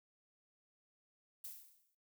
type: noise with exponential decay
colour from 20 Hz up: violet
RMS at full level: -45 dBFS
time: 1.44-1.95 s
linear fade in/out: 5 ms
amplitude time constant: 110 ms
effects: noise-tail reverb RT60 0.2 s tail -18 dB re dry